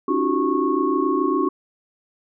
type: tone cluster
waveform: sine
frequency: 276.7 / 308.3 / 354.9 / 382.2 / 1098 Hz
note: C#4 / D#4 / F4 / G4 / C#6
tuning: -3 / -16 / +28 / -44 / -17 cents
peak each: -24 dBFS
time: 0.08-1.49 s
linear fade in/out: 5 ms
effects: none